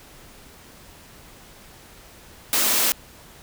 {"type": "high-pass noise", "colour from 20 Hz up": "white", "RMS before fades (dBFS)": -20, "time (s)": [2.53, 2.92], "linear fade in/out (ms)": 0, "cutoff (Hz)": 180, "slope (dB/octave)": 96, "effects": ["pink hiss -47 dBFS RMS until 3.42 s"]}